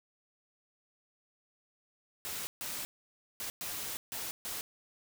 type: noise bursts at uneven times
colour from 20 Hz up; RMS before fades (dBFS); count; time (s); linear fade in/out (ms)
white; -39; 6; 2.25-2.47 / 2.61-2.85 / 3.4-3.5 / 3.61-3.97 / 4.12-4.31 / 4.45-4.61; 0
effects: none